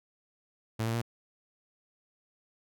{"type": "tone with pitch steps", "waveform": "sawtooth", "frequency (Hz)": [111.8, 114.41, 117.09], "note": ["A2", "A#2", "A#2"], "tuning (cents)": [28, -32, 8], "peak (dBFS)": -25, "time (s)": [0.79, 1.018], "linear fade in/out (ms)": 10, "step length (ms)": 76, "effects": []}